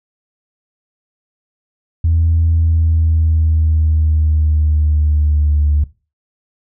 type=tone with pitch glide; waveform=sine; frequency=82.2 to 73.66 Hz; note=E2 to D2; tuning=-4 to +6 cents; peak=-9 dBFS; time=2.04-5.84 s; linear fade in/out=5 ms; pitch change=-190 cents; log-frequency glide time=2.5-5.71 s; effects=noise-tail reverb RT60 0.3 s tail -18 dB re dry + tanh soft clip ceiling -6 dBFS